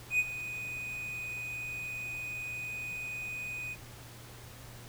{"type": "tone with ADSR envelope", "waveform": "triangle", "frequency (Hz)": 2489, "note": "D#7", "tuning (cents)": 0, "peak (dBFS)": -21, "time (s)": [0.1, 3.76], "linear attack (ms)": 92, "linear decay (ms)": 39, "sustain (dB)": -14, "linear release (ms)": 38, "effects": ["added 118 Hz sine -50 dBFS peak until 4.88 s", "pink hiss -51 dBFS RMS until 4.88 s"]}